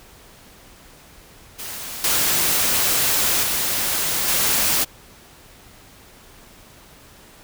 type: noise with level steps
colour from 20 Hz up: white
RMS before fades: -32 / -19 / -22 / -19 dBFS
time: 1.58-4.85 s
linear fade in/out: 20 ms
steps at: 2.04 / 3.43 / 4.28 s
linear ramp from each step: 2 ms
effects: pink hiss -47 dBFS RMS until 7.43 s